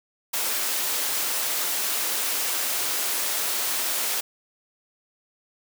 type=high-pass noise; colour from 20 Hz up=white; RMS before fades=-26 dBFS; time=0.33-4.21 s; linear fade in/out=10 ms; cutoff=340 Hz; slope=12 dB/octave; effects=none